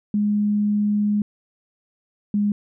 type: tone pair in turn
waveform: sine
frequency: 207.7 / 205.9 Hz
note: G#3 / G#3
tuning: 0 / -15 cents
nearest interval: unison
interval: 15 cents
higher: first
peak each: -17 dBFS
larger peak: neither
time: 0.14-1.22 / 2.34-2.52 s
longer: first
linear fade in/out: 2 ms
effects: none